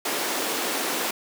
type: high-pass noise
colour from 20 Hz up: pink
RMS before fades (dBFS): -27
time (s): 0.05-1.11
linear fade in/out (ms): 5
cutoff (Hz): 270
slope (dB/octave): 24
effects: none